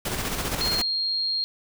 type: noise with tremolo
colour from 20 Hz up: pink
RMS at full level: -27 dBFS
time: 0.05-0.82 s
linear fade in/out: 5 ms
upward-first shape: square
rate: 15 Hz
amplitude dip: 40%
type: tone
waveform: sine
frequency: 4234 Hz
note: C8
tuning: 20 cents sharp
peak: -23 dBFS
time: 0.61-1.44 s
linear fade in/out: 0 ms
effects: none